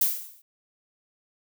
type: noise with exponential decay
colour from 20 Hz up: violet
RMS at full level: -19 dBFS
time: 0.01-0.42 s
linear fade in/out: 5 ms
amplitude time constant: 89 ms
effects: none